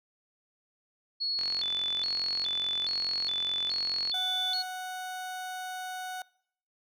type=tone with vibrato; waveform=sine; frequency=3900 Hz; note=B7; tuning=23 cents flat; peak=-28 dBFS; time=1.2-4.63 s; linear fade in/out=20 ms; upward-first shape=square; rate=1.2 Hz; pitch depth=190 cents each way
type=click train; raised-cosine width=0.2 ms; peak=-23 dBFS; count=122; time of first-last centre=1.39-4.097 s; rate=44.7 Hz
type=tone; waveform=30% pulse; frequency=740 Hz; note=F#5; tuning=in tune; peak=-33 dBFS; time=4.14-6.22 s; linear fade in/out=2 ms
effects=noise-tail reverb RT60 0.7 s tail -24 dB re dry